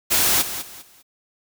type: noise with echo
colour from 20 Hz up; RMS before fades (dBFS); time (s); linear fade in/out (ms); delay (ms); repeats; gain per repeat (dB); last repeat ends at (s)
white; -18; 0.1-0.43; 20; 200; 3; -11; 1.03
effects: none